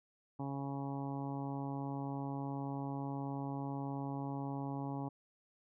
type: harmonic tone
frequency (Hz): 138.59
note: C#3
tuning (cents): 0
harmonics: 1 / 2 / 3 / 4 / 5 / 6 / 7 / 8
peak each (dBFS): -41 / -41 / -51 / -52 / -51 / -47 / -51 / -56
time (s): 0.39-5.09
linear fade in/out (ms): 10
effects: none